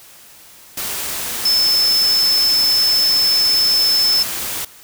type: tone in noise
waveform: sine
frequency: 5260 Hz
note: E8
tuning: 5 cents flat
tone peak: -12 dBFS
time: 1.45-4.23 s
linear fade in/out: 5 ms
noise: white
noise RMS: -24 dBFS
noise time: 0.77-4.65 s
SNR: +9 dB
effects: white hiss -43 dBFS RMS until 4.83 s